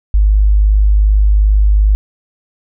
sine tone, 51.3 Hz, G#1, 21 cents flat, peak -6 dBFS, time 0.14-1.95 s, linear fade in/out 0 ms, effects none

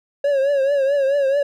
triangle tone with vibrato, 554.4 Hz, C#5, in tune, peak -13 dBFS, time 0.24-1.43 s, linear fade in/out 5 ms, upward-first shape triangle, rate 4.6 Hz, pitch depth 88 cents each way, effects none

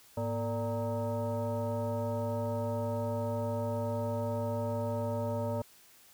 sine tone with frequency modulation, 238.4 Hz, A#3, 39 cents sharp, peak -30 dBFS, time 0.17-5.62 s, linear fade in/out 5 ms, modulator 345 Hz, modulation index 1.7, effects white hiss -59 dBFS RMS until 6.13 s

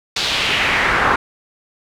brown noise with band-pass filter sweep, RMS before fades -17 dBFS, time 0.16-1.16 s, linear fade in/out 5 ms, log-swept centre 4200 to 1300 Hz, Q 2.3, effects none

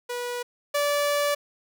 sawtooth tone pair in turn, 487.2 / 579.4 Hz, B4 / D5, -24 / -24 cents, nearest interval minor third, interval 300 cents, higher second, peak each -25 / -18 dBFS, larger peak second, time 0.09-0.43 / 0.74-1.35 s, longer second, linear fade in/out 10 ms, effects none

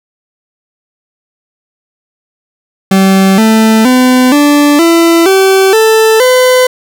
40% pulse tone with pitch steps, 192.2 / 220.8 / 253.6 / 291.3 / 334.6 / 384.4 / 441.6 / 507.2 Hz, G3 / A3 / B3 / D4 / E4 / G4 / A4 / B4, -34 / +6 / +46 / -14 / +26 / -34 / +6 / +46 cents, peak -3 dBFS, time 2.91-6.67 s, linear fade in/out 5 ms, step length 470 ms, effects none

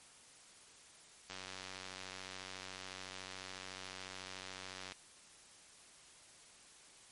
click train, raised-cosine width 0.2 ms, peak -28 dBFS, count 341, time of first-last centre 1.3-4.921 s, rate 93.9 Hz, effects white hiss -60 dBFS RMS until 7.11 s + MP3 48 kbps

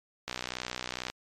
click train, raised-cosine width 0.2 ms, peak -16 dBFS, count 52, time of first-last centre 0.28-1.1 s, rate 62.2 Hz, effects MP3 64 kbps

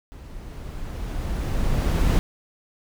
brown noise with level ramp, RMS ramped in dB -40 to -17 dBFS, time 0.12-2.19 s, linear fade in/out 0 ms, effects none

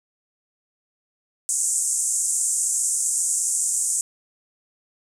white band-pass noise, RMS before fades -23 dBFS, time 1.49-4.01 s, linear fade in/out 0 ms, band 6900 to 9000 Hz, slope 48 dB/octave, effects none

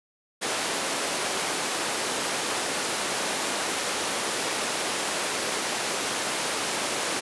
pink high-pass noise, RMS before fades -28 dBFS, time 0.41-7.21 s, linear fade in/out 20 ms, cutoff 360 Hz, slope 12 dB/octave, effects resampled to 24000 Hz

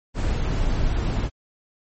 brown noise, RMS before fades -22 dBFS, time 0.14-1.3 s, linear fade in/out 50 ms, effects MP3 32 kbps

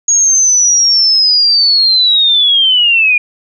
sine linear sweep, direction down, 6645 to 2411 Hz, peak -6 dBFS, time 0.08-3.18 s, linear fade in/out 5 ms, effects none

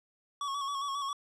square tone with vibrato, 1117 Hz, C#6, 13 cents sharp, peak -33 dBFS, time 0.41-1.13 s, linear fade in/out 2 ms, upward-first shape square, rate 7.4 Hz, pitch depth 36 cents each way, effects low-pass 7000 Hz 12 dB/octave

